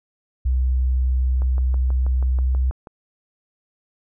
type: tone with pitch glide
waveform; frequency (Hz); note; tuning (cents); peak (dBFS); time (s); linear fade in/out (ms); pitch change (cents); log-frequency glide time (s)
sine; 63.7 to 64.25; C2 to C2; -46 to -31; -16; 0.45-2.71; 10; +15; 2.36-2.59
type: click train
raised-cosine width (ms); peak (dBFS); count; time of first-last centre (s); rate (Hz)
1; -24; 10; 1.42-2.872; 6.2
effects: none